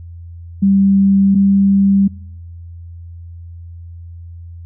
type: tone pair in turn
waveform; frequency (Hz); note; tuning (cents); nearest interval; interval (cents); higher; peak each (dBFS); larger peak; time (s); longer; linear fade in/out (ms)
sine; 196 / 197.09; G3 / G3; 0 / +10; unison; 10; second; -8; neither; 0.62-1.35 / 1.35-2.08; neither; 10
effects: noise-tail reverb RT60 1.0 s tail -26 dB re dry + added 85 Hz sine -30 dBFS peak until 4.65 s